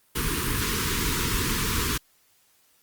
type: band-stop noise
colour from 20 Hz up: pink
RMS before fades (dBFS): -26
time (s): 0.15-1.98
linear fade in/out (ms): 10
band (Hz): 470 to 940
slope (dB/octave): 96
effects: white hiss -63 dBFS RMS until 2.82 s + Opus 32 kbps